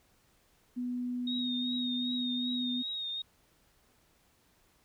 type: tone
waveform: sine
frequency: 246.8 Hz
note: B3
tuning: 1 cent flat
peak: -32 dBFS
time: 0.76-2.83 s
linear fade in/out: 20 ms
type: tone with vibrato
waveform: sine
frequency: 3729 Hz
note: A#7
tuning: in tune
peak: -34 dBFS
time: 1.27-3.22 s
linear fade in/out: 5 ms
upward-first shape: triangle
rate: 2.6 Hz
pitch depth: 47 cents each way
effects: pink hiss -68 dBFS RMS until 4.84 s